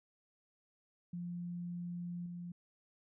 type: tone with level steps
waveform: sine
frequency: 174.61 Hz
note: F3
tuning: in tune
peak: -39 / -42 dBFS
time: 1.13-2.52 s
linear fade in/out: 5 ms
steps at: 2.26 s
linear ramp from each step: 2 ms
effects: none